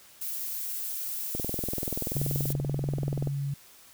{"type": "noise", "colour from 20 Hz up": "violet", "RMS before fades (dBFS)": -34, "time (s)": [0.21, 2.53], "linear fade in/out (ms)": 5}
{"type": "click train", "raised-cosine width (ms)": 2, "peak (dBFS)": -19, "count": 41, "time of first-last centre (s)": [1.35, 3.273], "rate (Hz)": 20.8}
{"type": "tone", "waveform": "sine", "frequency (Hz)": 139.9, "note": "C#3", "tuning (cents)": 16, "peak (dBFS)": -28, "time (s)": [2.15, 3.54], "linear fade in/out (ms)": 5}
{"effects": ["white hiss -54 dBFS RMS until 3.93 s"]}